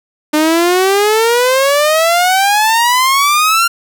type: exponential sweep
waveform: sawtooth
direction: up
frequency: 300 to 1396.9 Hz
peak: -5 dBFS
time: 0.33-3.68 s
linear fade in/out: 10 ms
effects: none